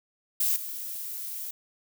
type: noise with level steps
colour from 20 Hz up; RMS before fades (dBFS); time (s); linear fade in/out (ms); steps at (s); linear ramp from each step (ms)
violet; -25 / -36; 0.4-1.51; 5; 0.56; 2
effects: none